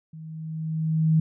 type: tone with level ramp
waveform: sine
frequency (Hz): 158.8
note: D#3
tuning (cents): +36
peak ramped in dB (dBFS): -38 to -15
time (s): 0.13-1.2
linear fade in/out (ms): 5
effects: none